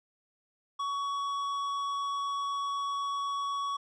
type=tone with tanh clipping; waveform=triangle; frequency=1123 Hz; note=C#6; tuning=22 cents sharp; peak=-32 dBFS; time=0.79-3.77 s; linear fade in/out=10 ms; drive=14 dB; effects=none